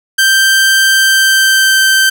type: tone with pitch glide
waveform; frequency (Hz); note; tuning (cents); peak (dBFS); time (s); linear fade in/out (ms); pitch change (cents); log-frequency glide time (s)
sawtooth; 1568 to 1556.3; G6 to G6; 0 to -13; -3; 0.18-2.1; 10; -13; 0.89-1.8
effects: none